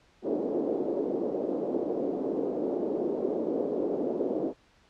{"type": "band-pass noise", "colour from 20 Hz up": "pink", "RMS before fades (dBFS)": -30, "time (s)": [0.22, 4.54], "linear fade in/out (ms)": 50, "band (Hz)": [290, 500], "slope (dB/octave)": 24, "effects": ["pink hiss -62 dBFS RMS until 4.89 s", "low-pass 5000 Hz 12 dB/octave"]}